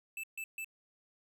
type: tone bursts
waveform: square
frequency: 2637 Hz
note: E7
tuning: in tune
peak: -39 dBFS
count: 3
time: 0.17-0.645 s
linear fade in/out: 2 ms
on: 65 ms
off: 140 ms
effects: none